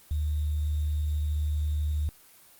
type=tone with sample-and-hold; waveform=sine; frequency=75.3 Hz; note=D2; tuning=44 cents sharp; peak=-25 dBFS; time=0.11-2.09 s; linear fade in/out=0 ms; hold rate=3675 Hz; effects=white hiss -55 dBFS RMS until 2.59 s + Opus 24 kbps